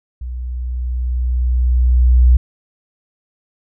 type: tone with level ramp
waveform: sine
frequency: 61.74 Hz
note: B1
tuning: in tune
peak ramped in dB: -23 to -5 dBFS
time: 0.21-2.37 s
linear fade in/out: 5 ms
effects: none